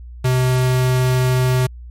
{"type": "tone", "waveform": "square", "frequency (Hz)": 127.6, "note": "C3", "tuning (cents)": -43, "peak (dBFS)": -14, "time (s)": [0.24, 1.67], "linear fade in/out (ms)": 10, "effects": ["added 60 Hz sine -32 dBFS peak until 1.9 s", "MP3 64 kbps"]}